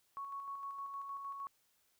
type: tone with tremolo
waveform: sine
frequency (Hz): 1110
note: C#6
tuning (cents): +2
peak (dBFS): -40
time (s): 0.17-1.47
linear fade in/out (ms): 0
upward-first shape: square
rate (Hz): 6.5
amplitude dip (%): 35
effects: white hiss -75 dBFS RMS until 1.99 s